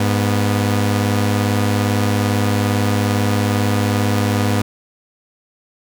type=tone pair together; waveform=sawtooth; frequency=102.43 / 244.9 Hz; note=G#2 / B3; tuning=-23 / -14 cents; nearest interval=octave + minor third; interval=1509 cents; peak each=-12 / -16 dBFS; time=0-4.62 s; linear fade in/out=5 ms; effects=none